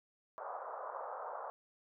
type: band-pass noise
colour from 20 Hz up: pink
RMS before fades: -44 dBFS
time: 0.38-1.5 s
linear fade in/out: 0 ms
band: 510 to 1300 Hz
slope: 48 dB/octave
effects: none